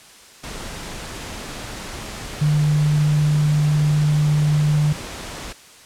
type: tone in noise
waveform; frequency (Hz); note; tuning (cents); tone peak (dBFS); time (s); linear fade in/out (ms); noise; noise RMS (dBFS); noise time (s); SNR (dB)
sine; 150; D3; +37; -14; 2.41-4.93; 10; pink; -32; 0.43-5.53; +15
effects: white hiss -45 dBFS RMS until 5.85 s + low-pass 9000 Hz 12 dB/octave